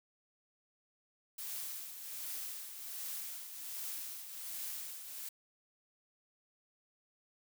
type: noise with tremolo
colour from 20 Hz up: blue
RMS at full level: -41 dBFS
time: 1.38-5.29 s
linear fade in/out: 5 ms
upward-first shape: triangle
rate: 1.3 Hz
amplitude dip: 60%
effects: none